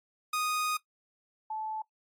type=tone pair in turn; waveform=sawtooth / sine; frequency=1241 / 870.5 Hz; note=D#6 / A5; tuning=-5 / -19 cents; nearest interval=tritone; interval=614 cents; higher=first; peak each=-25 / -33 dBFS; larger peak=first; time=0.33-0.77 / 1.5-1.82 s; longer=first; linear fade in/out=5 ms; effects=noise-tail reverb RT60 0.1 s tail -18 dB re dry + AAC 64 kbps